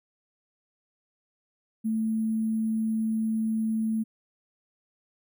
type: tone with sample-and-hold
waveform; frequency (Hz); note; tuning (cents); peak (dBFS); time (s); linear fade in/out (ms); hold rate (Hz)
sine; 220.7; A3; +5; -24; 1.84-4.04; 20; 11025
effects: none